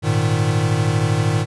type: chord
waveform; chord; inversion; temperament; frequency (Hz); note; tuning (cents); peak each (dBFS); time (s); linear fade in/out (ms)
square; Ab suspended second; none; equal with one note detuned; 103.83 / 116.54 / 153.69; Ab2 / Bb2 / Eb3; 0 / 0 / -21; -21; 0.02-1.46; 50
effects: resampled to 24000 Hz